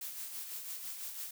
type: noise with tremolo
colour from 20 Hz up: blue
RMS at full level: -41 dBFS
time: 0.01-1.31 s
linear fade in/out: 5 ms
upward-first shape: sine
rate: 6 Hz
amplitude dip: 45%
effects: none